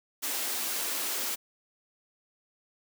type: high-pass noise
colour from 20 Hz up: white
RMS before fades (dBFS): -32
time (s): 0.22-1.36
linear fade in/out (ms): 20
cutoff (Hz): 220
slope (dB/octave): 48
effects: none